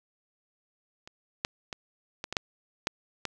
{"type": "clicks", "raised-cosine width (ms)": 0.2, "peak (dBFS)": [-27, -10, -18, -17, -16, -8, -9, -14], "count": 8, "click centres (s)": [1.075, 1.449, 1.728, 2.241, 2.326, 2.368, 2.871, 3.253], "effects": []}